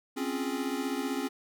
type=chord; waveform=square; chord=Db major seventh; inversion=third; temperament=equal; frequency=261.6 / 277.2 / 349.2 / 415.3 Hz; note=C4 / Db4 / F4 / Ab4; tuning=0 / 0 / 0 / 0 cents; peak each=-35 / -35 / -40 / -39 dBFS; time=0.16-1.29 s; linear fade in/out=20 ms; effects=none